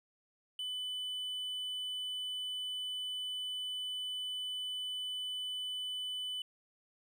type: tone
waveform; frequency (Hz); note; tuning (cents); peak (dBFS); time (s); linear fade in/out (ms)
triangle; 3000; F#7; +23; -35; 0.59-6.42; 2
effects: none